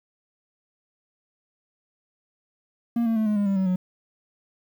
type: tone with pitch steps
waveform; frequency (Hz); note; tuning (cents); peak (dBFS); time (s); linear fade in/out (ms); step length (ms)
triangle; 234.5 / 226.4 / 218.5 / 211 / 203.7 / 196.62 / 189.81 / 183.24; A#3 / A3 / A3 / G#3 / G#3 / G3 / F#3 / F#3; +11 / +50 / -12 / +28 / -33 / +5 / +44 / -17; -18; 2.96-3.76; 5; 100
effects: 9-bit